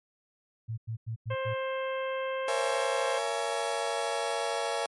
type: tone bursts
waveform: sine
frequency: 112.7 Hz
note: A2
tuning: 42 cents sharp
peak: -31 dBFS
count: 5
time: 0.68-1.546 s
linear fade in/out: 20 ms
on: 98 ms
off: 94 ms
type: harmonic tone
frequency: 528 Hz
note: C5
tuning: 16 cents sharp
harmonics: 1 / 2 / 3 / 4 / 5 / 6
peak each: -31 / -37 / -41 / -43 / -45 / -47 dBFS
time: 1.3-3.19 s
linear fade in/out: 10 ms
type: chord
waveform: 35% pulse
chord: A# half-diminished seventh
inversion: none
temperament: just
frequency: 466.2 / 559.4 / 671.3 / 839.1 Hz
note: A#4 / C#5 / E5 / G#5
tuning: 0 / +16 / +31 / +18 cents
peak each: -33 dBFS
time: 2.48-4.86 s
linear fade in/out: 2 ms
effects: MP3 48 kbps